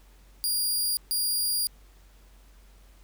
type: tone bursts at uneven times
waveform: 15% pulse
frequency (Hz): 4814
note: D8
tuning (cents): +42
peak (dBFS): -18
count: 2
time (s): 0.44-0.97 / 1.11-1.67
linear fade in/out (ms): 0
effects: added 47 Hz sine -52 dBFS peak until 3.03 s + pink hiss -61 dBFS RMS until 3.03 s